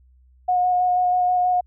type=tone with vibrato; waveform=sine; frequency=724 Hz; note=F#5; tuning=38 cents flat; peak=-16 dBFS; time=0.48-1.61 s; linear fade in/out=10 ms; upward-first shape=square; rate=6.2 Hz; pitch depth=10 cents each way; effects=added 63 Hz sine -51 dBFS peak until 1.66 s